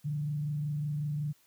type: tone with frequency modulation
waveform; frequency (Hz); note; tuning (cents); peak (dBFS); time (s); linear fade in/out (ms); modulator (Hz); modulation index
sine; 148.1; D3; +15; -30; 0.04-1.33; 20; 25.4; 0.33
effects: white hiss -66 dBFS RMS until 1.46 s